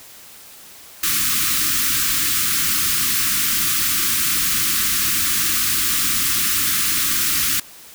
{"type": "band-stop noise", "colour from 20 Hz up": "white", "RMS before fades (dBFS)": -19, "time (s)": [1.03, 7.6], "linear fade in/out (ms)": 5, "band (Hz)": [350, 1100], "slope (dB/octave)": 96, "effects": ["white hiss -42 dBFS RMS until 7.94 s"]}